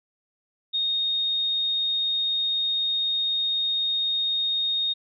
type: tone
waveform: sine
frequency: 3708 Hz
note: A#7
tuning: 10 cents flat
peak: -22 dBFS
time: 0.73-4.94 s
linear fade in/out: 20 ms
effects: none